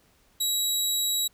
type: tone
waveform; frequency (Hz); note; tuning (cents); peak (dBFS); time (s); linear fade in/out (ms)
20% pulse; 3874; B7; -34; -18; 0.4-1.28; 10
effects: pink hiss -63 dBFS RMS until 1.33 s